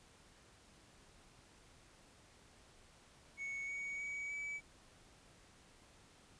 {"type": "tone with pitch steps", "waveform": "triangle", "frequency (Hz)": [2217, 2241, 2266, 2291], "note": ["C#7", "C#7", "C#7", "D7"], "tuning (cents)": [0, 18, 37, -44], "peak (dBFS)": -39, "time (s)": [3.37, 4.61], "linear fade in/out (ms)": 50, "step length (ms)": 310, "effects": ["pink hiss -64 dBFS RMS until 6.39 s", "resampled to 22050 Hz"]}